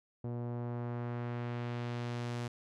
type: tone with low-pass filter sweep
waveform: sawtooth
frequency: 120 Hz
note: B2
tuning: 49 cents flat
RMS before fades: -38 dBFS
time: 0.24-2.48 s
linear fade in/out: 5 ms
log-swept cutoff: 590 to 7700 Hz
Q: 0.8
effects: none